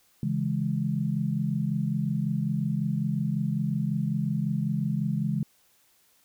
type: chord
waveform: sine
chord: C# minor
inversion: none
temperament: equal with one note detuned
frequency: 138.59 / 164.05 / 207.7 Hz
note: C#3 / E3 / G#3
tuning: 0 / -8 / 0 cents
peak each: -29 / -29 / -29 dBFS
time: 0.23-5.43 s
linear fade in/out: 2 ms
effects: white hiss -64 dBFS RMS until 6.24 s